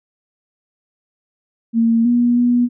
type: tone with pitch steps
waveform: sine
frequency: 229.1 / 240.8 / 242.9 Hz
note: A#3 / B3 / B3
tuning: -30 / -44 / -29 cents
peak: -11 dBFS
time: 1.73-2.69 s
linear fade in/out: 50 ms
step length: 320 ms
effects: none